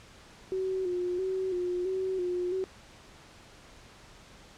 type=tone with vibrato; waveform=sine; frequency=367.3 Hz; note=F#4; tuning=13 cents flat; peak=-28 dBFS; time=0.52-2.64 s; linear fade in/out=0 ms; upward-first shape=square; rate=1.5 Hz; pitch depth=47 cents each way; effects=pink hiss -53 dBFS RMS until 4.57 s + low-pass 7000 Hz 12 dB/octave